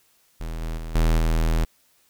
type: tone with level steps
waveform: square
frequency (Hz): 40.46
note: E1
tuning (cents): -32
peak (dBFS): -29 / -27 / -31 / -17 / -19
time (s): 0.4-1.65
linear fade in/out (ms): 10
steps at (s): 0.61 / 0.77 / 0.95 / 1.18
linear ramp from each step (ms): 5
effects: white hiss -62 dBFS RMS until 2.09 s